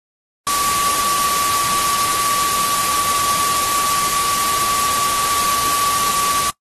sine tone in noise, 1147 Hz, D6, 41 cents flat, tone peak -17 dBFS, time 0.47-6.5 s, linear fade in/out 0 ms, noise white, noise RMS -20 dBFS, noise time 0.47-6.5 s, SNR 0 dB, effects noise-tail reverb RT60 0.1 s tail -23 dB re dry + AAC 32 kbps

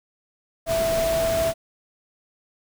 sine tone in noise, 659.3 Hz, E5, in tune, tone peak -20 dBFS, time 0.66-1.54 s, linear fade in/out 50 ms, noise pink, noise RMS -29 dBFS, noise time 0.66-1.54 s, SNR +6 dB, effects none

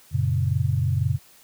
sine chord, F# major, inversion none, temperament equal, 92.5 / 116.54 / 138.59 Hz, F#2 / A#2 / C#3, 0 / 0 / 0 cents, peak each -24 dBFS, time 0.11-1.19 s, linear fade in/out 50 ms, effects white hiss -53 dBFS RMS until 1.43 s

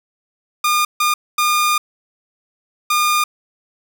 sawtooth tone bursts at uneven times, 1213 Hz, D#6, 44 cents flat, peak -10 dBFS, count 4, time 0.64-0.85 / 1-1.14 / 1.38-1.78 / 2.9-3.24 s, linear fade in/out 5 ms, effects none

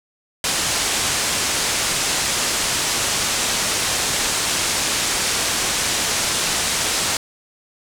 white low-pass noise, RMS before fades -21 dBFS, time 0.44-7.17 s, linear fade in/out 2 ms, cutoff 8900 Hz, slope 24 dB/octave, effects none

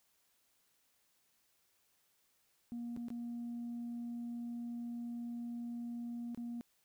sine tone with dropouts, 237.2 Hz, A#3, 30 cents sharp, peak -38 dBFS, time 2.72-6.61 s, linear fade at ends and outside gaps 0 ms, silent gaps 2.964-2.973 / 3.084-3.103 / 6.347-6.375 s, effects tanh soft clip ceiling -37 dBFS + white hiss -75 dBFS RMS until 6.84 s

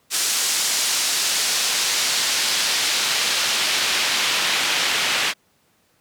pink noise with band-pass filter sweep, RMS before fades -21 dBFS, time 0.1-5.34 s, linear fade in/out 50 ms, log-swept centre 6700 to 2800 Hz, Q 0.9, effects pink hiss -62 dBFS RMS until 6 s + high-pass 100 Hz 12 dB/octave

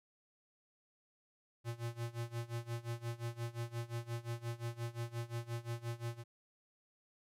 square tone with tremolo, 117.5 Hz, A#2, 14 cents sharp, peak -37 dBFS, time 1.64-6.24 s, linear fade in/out 50 ms, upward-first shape sine, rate 5.7 Hz, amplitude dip 90%, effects resampled to 32000 Hz

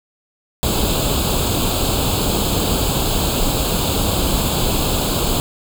pink noise with comb filter, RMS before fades -18 dBFS, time 0.63-5.4 s, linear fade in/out 0 ms, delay 0.26 ms, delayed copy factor +0.85, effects none

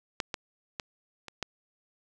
clicks, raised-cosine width 0.2 ms, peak -11 / -15 / -16 / -24 / -14 dBFS, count 5, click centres 0.202 / 0.342 / 0.798 / 1.283 / 1.427 s, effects none

